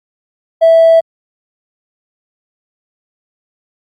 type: tone with hard clipping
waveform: sine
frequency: 657 Hz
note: E5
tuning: 6 cents flat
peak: -4 dBFS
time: 0.61-1.01 s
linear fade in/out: 20 ms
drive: 1 dB
effects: Opus 48 kbps